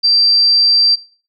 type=tone; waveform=sine; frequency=4699 Hz; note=D8; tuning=in tune; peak=-8 dBFS; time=0.03-0.96 s; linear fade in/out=20 ms; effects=noise-tail reverb RT60 0.4 s tail -18 dB re dry